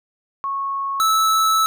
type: tone pair in turn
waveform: sine / square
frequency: 1100 / 1308.1 Hz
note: C#6 / E6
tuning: -14 / -14 cents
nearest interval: minor third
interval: 300 cents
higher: second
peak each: -21 / -15 dBFS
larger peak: second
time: 0.44-1 / 1-1.66 s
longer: second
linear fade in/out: 0 ms
effects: none